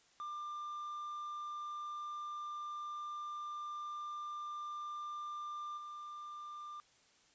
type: tone with level steps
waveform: triangle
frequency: 1193 Hz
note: D6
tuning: 27 cents sharp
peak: -39 / -43 dBFS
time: 0.2-6.8 s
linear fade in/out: 0 ms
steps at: 5.77 s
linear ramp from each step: 10 ms
effects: white hiss -68 dBFS RMS until 7.34 s + resampled to 16000 Hz